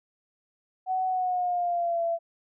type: tone with pitch glide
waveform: sine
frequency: 748 to 674.1 Hz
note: F#5 to E5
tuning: +19 to +39 cents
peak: -24 dBFS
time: 0.86-2.19 s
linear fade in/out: 50 ms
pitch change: -180 cents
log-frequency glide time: 1.07-2.03 s
effects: none